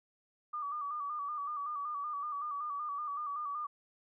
sine tone with vibrato, 1174.7 Hz, D6, in tune, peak -35 dBFS, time 0.53-3.67 s, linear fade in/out 10 ms, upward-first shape square, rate 5.3 Hz, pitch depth 52 cents each way, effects none

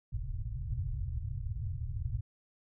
white low-pass noise, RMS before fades -36 dBFS, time 0.12-2.21 s, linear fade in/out 10 ms, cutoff 130 Hz, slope 96 dB/octave, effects none

